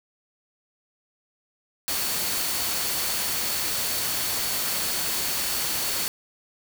sine tone in noise, 4445 Hz, C#8, 4 cents sharp, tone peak -35 dBFS, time 1.88-6.08 s, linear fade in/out 0 ms, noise white, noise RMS -27 dBFS, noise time 1.88-6.08 s, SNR -11 dB, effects none

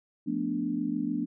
sine chord, B half-diminished seventh, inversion second, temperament equal, 174.61 / 220 / 246.9 / 293.7 Hz, F3 / A3 / B3 / D4, 0 / 0 / 0 / 0 cents, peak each -37 / -34 / -32 / -31 dBFS, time 0.26-1.26 s, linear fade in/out 20 ms, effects none

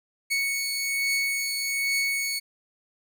sawtooth beating tone pair, 2217 / 2218.2 Hz, C#7 / C#7, 0 / +1 cents, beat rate 1.2 Hz, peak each -29 / -22 dBFS, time 0.3-2.4 s, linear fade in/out 20 ms, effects none

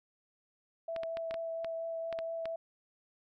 sine tone with vibrato, 659.3 Hz, E5, in tune, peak -35 dBFS, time 0.88-2.56 s, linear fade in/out 5 ms, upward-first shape triangle, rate 4.3 Hz, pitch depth 11 cents each way
clicks, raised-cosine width 0.3 ms, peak -26 dBFS, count 9, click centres 0.963 / 1.034 / 1.171 / 1.31 / 1.342 / 1.646 / 2.127 / 2.189 / 2.456 s
effects none

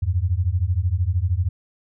sine beating tone pair, 83.5 / 96.5 Hz, E2 / G2, +23 / -27 cents, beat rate 13 Hz, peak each -21 dBFS, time 0.02-1.49 s, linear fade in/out 10 ms, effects none

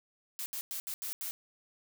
blue noise bursts at uneven times, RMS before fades -38 dBFS, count 6, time 0.39-0.46 / 0.53-0.61 / 0.71-0.8 / 0.87-0.94 / 1.02-1.13 / 1.21-1.31 s, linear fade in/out 0 ms, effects none

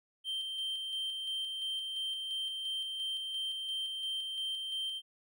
triangle tone with tremolo, 3136 Hz, G7, in tune, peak -32 dBFS, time 0.24-5.02 s, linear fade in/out 50 ms, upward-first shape square, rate 2.9 Hz, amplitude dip 30%, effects none

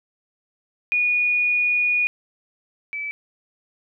sine tone pair in turn, 2454 / 2305 Hz, D#7 / D7, -25 / -33 cents, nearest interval minor second, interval 108 cents, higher first, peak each -17 / -26 dBFS, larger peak first, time 0.92-2.07 / 2.93-3.11 s, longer first, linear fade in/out 0 ms, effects none

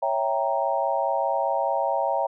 sine chord, C# diminished seventh, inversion none, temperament equal, 554.4 / 659.3 / 784 / 932.3 Hz, C#5 / E5 / G5 / Bb5, 0 / 0 / 0 / 0 cents, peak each -27 dBFS, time 0.02-2.27 s, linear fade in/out 10 ms, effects none

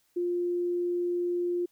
sine tone, 351.4 Hz, F4, 11 cents sharp, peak -26 dBFS, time 0.16-1.66 s, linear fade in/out 10 ms, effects white hiss -70 dBFS RMS until 1.71 s

